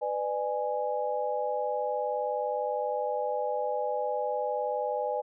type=chord; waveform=sine; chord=G# diminished; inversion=first; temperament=just; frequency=498.4 / 598 / 830.6 Hz; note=B4 / D5 / G#5; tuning=+16 / +31 / 0 cents; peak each=-32 dBFS; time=0.01-5.22 s; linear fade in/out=20 ms; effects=none